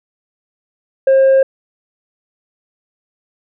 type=tone; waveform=sine; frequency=535 Hz; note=C5; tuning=38 cents sharp; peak=-4 dBFS; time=1.07-1.43 s; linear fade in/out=5 ms; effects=tanh soft clip ceiling -6 dBFS